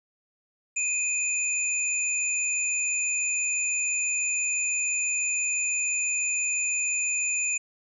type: tone pair together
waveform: sine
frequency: 2497 / 7063 Hz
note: D#7 / A8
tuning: +6 / +6 cents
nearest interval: octave + tritone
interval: 1800 cents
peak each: -27 dBFS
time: 0.76-7.58 s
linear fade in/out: 10 ms
effects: none